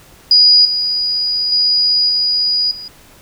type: tone with level steps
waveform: sine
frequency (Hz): 4908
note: D#8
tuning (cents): -25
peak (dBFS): -5 / -14 / -10 / -12 / -27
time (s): 0.31-2.88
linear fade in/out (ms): 2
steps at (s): 0.65 / 1.52 / 2.09 / 2.71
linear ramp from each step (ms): 2
effects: pink hiss -44 dBFS RMS until 3.21 s